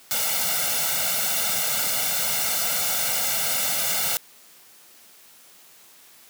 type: noise with comb filter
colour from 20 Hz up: white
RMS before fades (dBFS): -24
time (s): 0.11-4.17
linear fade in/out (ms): 0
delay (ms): 1.4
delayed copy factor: +0.95
effects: white hiss -51 dBFS RMS until 6.29 s + high-pass 150 Hz 12 dB/octave